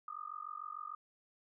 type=tone with amplitude modulation; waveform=sine; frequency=1225 Hz; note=D#6; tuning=27 cents flat; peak=-38 dBFS; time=0.08-0.95 s; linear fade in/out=2 ms; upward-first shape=sine; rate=46.7 Hz; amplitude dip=100%; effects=none